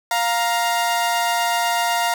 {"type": "tone pair together", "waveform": "sawtooth", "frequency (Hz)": [700, 936], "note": ["F5", "A#5"], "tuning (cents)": [4, 7], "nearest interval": "perfect fourth", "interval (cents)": 503, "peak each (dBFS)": -17, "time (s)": [0.11, 2.14], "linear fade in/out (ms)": 2, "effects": []}